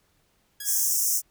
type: tone with exponential decay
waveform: 5% pulse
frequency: 1661.2 Hz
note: G#6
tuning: in tune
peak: -22 dBFS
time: 0.6-1.16 s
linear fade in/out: 5 ms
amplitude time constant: 120 ms
type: high-pass noise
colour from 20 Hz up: pink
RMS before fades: -24 dBFS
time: 0.64-1.22 s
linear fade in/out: 50 ms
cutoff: 5500 Hz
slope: 96 dB/octave
effects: pink hiss -67 dBFS RMS until 1.3 s